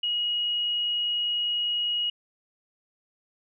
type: tone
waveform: sine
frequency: 2895 Hz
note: F#7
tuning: 38 cents flat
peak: -24 dBFS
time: 0.03-2.1 s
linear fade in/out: 5 ms
effects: none